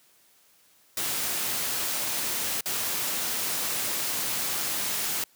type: noise with dropouts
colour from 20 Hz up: white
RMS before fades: -29 dBFS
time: 0.97-5.24 s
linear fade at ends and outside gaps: 2 ms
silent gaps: 2.609-2.658 s
effects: white hiss -61 dBFS RMS until 5.35 s + high-pass 100 Hz 12 dB/octave